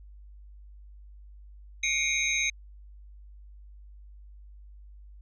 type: tone cluster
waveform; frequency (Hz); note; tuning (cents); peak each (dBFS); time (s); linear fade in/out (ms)
sine; 2149 / 2285 / 2441 / 3815 / 6360; C7 / D7 / D#7 / A#7 / G8; +46 / -48 / -34 / +39 / +24; -31; 1.83-2.5; 5
effects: tanh soft clip ceiling -14 dBFS + added 50 Hz sine -46 dBFS peak until 5.21 s